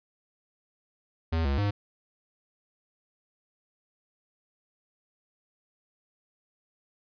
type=tone with pitch steps; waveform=square; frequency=81.8 / 69.3 / 102.2 Hz; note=E2 / C#2 / G#2; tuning=-13 / 0 / -27 cents; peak=-25 dBFS; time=1.32-1.71 s; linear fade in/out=10 ms; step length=130 ms; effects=resampled to 11025 Hz